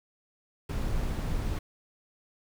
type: noise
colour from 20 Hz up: brown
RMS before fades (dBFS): -30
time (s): 0.69-1.59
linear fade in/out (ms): 5
effects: none